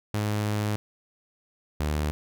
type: tone pair in turn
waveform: sawtooth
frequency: 105.1 / 75.2 Hz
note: G#2 / D2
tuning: +21 / +42 cents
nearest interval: tritone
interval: 579 cents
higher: first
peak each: -21 dBFS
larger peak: neither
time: 0.14-0.76 / 1.8-2.11 s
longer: first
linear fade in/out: 0 ms
effects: none